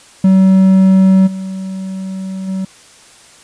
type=tone with level steps; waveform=triangle; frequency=190 Hz; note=F#3; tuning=46 cents sharp; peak=-3 / -18 / -14 dBFS; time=0.24-2.65 s; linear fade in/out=5 ms; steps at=1.26 / 2.47 s; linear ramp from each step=20 ms; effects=white hiss -42 dBFS RMS until 3.43 s + resampled to 22050 Hz